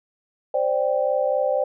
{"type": "chord", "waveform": "sine", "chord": "C suspended second", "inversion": "none", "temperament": "equal", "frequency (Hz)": [523.3, 587.3, 784], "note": ["C5", "D5", "G5"], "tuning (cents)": [0, 0, 0], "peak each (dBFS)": [-22, -22, -27], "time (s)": [0.54, 1.64], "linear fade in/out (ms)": 5, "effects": []}